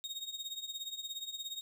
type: tone with tremolo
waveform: 35% pulse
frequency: 3729 Hz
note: A#7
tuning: in tune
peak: -34 dBFS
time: 0.04-1.61 s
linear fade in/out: 0 ms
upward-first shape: triangle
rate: 17 Hz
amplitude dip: 85%
effects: none